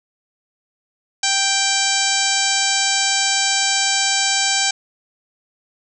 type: harmonic tone with a mistuned harmonic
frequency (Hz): 784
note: G5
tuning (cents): 0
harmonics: 1 / 2 / 3 / 4 / 5 / 6 / 7 / 8 / 9 / 10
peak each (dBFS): -25 / -25 / -25 / -25 / -25 / -25 / -25 / -25 / -25 / -25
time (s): 1.23-4.71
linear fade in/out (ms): 5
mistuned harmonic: 6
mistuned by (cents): -16
effects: none